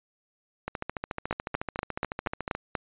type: two click trains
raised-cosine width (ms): 0.5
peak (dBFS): -16 / -12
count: 27 / 7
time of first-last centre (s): 0.68-2.551 / 1.31-2.752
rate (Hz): 13.9 / 4.16
effects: resampled to 8000 Hz